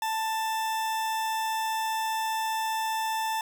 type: tone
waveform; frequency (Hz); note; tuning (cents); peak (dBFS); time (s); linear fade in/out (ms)
40% pulse; 885; A5; +10; -26; 0.02-3.41; 2
effects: none